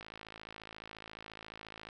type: click train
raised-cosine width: 0.3 ms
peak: -30 dBFS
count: 103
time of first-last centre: 0.01-1.888 s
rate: 54.3 Hz
effects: none